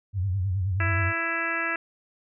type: tone with vibrato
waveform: sine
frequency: 94.6 Hz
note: F#2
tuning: 39 cents sharp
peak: -23 dBFS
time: 0.13-1.13 s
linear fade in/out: 50 ms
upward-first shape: sine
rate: 9.5 Hz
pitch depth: 120 cents each way
type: harmonic tone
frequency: 332.3 Hz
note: E4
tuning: 14 cents sharp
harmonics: 1 / 2 / 3 / 4 / 5 / 6 / 7 / 8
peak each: -37 / -37 / -39 / -32 / -29 / -32 / -36 / -34 dBFS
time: 0.8-1.76 s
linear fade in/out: 2 ms
effects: none